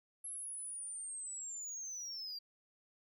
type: linear sweep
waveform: sine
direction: down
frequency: 11140 to 4700 Hz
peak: -39 dBFS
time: 0.24-2.39 s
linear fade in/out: 10 ms
effects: tanh soft clip ceiling -41 dBFS